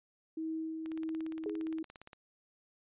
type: tone with tremolo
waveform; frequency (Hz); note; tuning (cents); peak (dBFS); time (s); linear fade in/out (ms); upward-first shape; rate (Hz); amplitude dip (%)
sine; 320; D#4; +49; -34; 0.37-1.83; 5; sine; 1.7; 35
type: click train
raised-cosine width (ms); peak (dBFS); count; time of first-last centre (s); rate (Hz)
0.3; -34; 23; 0.86-2.132; 17.3
type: tone with exponential decay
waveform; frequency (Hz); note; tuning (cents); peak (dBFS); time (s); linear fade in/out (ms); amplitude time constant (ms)
sine; 415.3; G#4; 0; -32; 1.46-1.78; 1; 68
effects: resampled to 8000 Hz